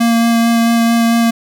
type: tone with vibrato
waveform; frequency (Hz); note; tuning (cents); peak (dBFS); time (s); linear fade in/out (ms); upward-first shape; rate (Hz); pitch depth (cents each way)
square; 231.5; A#3; -12; -10; 0-1.31; 10; sine; 4.5; 10
effects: none